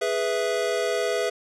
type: chord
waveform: square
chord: E major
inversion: first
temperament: equal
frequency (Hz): 415.3 / 493.9 / 659.3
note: G#4 / B4 / E5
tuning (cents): 0 / 0 / 0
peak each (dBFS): -28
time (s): 0.01-1.3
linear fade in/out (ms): 10
effects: low-pass 9000 Hz 12 dB/octave